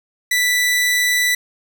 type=tone; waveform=sawtooth; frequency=1975.5 Hz; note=B6; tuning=in tune; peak=-11 dBFS; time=0.31-1.35 s; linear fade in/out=5 ms; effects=none